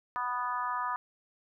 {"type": "harmonic tone", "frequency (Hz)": 246.9, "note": "B3", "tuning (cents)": 0, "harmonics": [3, 4, 5, 6, 7], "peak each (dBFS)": [-42, -33, -34, -43, -43], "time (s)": [0.16, 0.96], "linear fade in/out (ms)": 0, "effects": []}